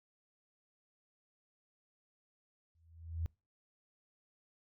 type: tone with exponential growth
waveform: sine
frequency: 82.5 Hz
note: E2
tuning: 2 cents sharp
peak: -31 dBFS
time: 2.75-3.26 s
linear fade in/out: 0 ms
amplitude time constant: 110 ms
effects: noise-tail reverb RT60 0.3 s tail -26 dB re dry